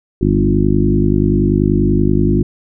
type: harmonic tone with a mistuned harmonic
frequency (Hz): 50.4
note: G1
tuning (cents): +49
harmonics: 1 / 2 / 3 / 4 / 5 / 6 / 7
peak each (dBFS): -18 / -18 / -18 / -18 / -18 / -18 / -18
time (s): 0.21-2.43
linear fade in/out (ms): 5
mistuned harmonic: 3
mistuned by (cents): +24
effects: none